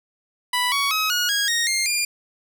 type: tone with pitch steps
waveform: 15% pulse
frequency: 987.8 / 1121.7 / 1273.6 / 1446.2 / 1642.2 / 1864.7 / 2117 / 2404 Hz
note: B5 / C#6 / D#6 / F#6 / G#6 / A#6 / C7 / D7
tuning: 0 / +20 / +40 / -40 / -20 / 0 / +20 / +40 cents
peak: -13 dBFS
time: 0.53-2.05 s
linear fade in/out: 5 ms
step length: 190 ms
effects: none